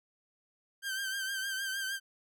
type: tone with vibrato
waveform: sawtooth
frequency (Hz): 1569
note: G6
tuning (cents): +1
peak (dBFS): -30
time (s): 0.82-2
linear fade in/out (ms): 50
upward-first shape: triangle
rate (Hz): 6.5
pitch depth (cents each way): 56
effects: none